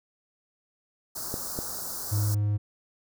white band-stop noise, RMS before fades -35 dBFS, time 1.15-2.35 s, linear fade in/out 10 ms, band 1500 to 4500 Hz, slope 48 dB/octave
clicks, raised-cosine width 2 ms, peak -18 dBFS, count 2, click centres 1.341 / 1.589 s
triangle tone, 103.8 Hz, G#2, in tune, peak -21 dBFS, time 2.11-2.58 s, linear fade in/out 20 ms
effects none

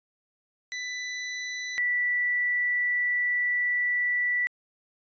sawtooth / sine tone pair in turn, 1989 / 1962.8 Hz, B6 / B6, +12 / -11 cents, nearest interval unison, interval 23 cents, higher first, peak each -28 / -23 dBFS, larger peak second, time 0.72-1.78 / 1.78-4.47 s, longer second, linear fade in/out 0 ms, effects resampled to 16000 Hz

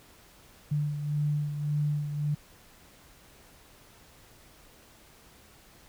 sine beating tone pair, 147.6 / 149.4 Hz, D3 / D3, +9 / +30 cents, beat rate 1.8 Hz, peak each -27 / -35 dBFS, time 0.71-2.35 s, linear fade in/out 10 ms, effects pink hiss -56 dBFS RMS until 5.88 s

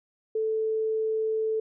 sine tone, 439.4 Hz, A4, 2 cents flat, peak -24 dBFS, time 0.35-1.6 s, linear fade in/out 5 ms, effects none

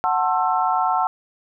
sine chord, F# half-diminished seventh, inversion none, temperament just, 740 / 888 / 1065.6 / 1332 Hz, F#5 / A5 / C6 / E6, 0 / +16 / +31 / +18 cents, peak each -21 / -22 / -25 / -24 dBFS, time 0.04-1.07 s, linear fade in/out 0 ms, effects none

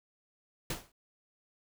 pink noise with exponential decay, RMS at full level -32 dBFS, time 0.7-0.92 s, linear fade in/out 5 ms, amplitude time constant 46 ms, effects none

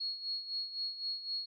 sine tone with tremolo, 4321 Hz, C#8, 45 cents flat, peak -33 dBFS, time 0-1.46 s, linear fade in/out 10 ms, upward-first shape sine, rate 3.9 Hz, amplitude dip 70%, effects none

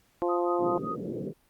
harmonic tone, 174.61 Hz, F3, in tune, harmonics 2 / 3 / 4 / 5 / 6, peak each -27 / -31 / -33 / -35 / -37 dBFS, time 0.22-0.78 s, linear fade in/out 0 ms
sine tone with tremolo, 1246 Hz, D#6, 2 cents sharp, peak -30 dBFS, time 0.28-0.96 s, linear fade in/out 20 ms, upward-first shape sine, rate 5.2 Hz, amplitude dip 95%
white band-pass noise, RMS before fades -35 dBFS, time 0.58-1.34 s, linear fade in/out 50 ms, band 120 to 480 Hz, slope 48 dB/octave
effects pink hiss -66 dBFS RMS until 1.49 s + Opus 48 kbps

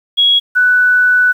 sine tone pair in turn, 3322 / 1487.9 Hz, G#7 / F#6, 0 / +9 cents, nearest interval octave + major second, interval 1391 cents, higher first, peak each -7 dBFS, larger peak neither, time 0.17-0.4 / 0.55-1.33 s, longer second, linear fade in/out 20 ms, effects 7-bit

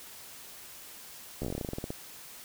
slowing click train, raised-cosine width 2 ms, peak -21 dBFS, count 16, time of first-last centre 1.42-1.905 s, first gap 13 ms, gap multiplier 1.12, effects white hiss -48 dBFS RMS until 2.44 s

